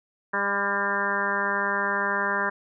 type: harmonic tone with a mistuned harmonic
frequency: 200.6 Hz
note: G3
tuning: 40 cents sharp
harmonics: 1 / 2 / 3 / 4 / 5 / 6 / 7 / 8 / 9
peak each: -36 / -34 / -34 / -37 / -29 / -33 / -32 / -28 / -31 dBFS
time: 0.33-2.5 s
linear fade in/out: 10 ms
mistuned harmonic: 6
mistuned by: -26 cents
effects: none